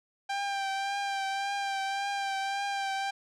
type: tone with vibrato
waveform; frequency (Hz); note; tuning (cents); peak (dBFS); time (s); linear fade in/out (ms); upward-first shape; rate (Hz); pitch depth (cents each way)
sawtooth; 790; G5; +13; -26; 0.29-3.11; 10; triangle; 1.8; 31
effects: low-pass 6000 Hz 12 dB/octave